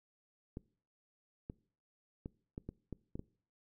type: clicks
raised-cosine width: 3 ms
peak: -29 dBFS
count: 8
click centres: 0.571 / 1.499 / 2.259 / 2.579 / 2.69 / 2.927 / 3.155 / 3.194 s
effects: noise-tail reverb RT60 0.5 s tail -23 dB re dry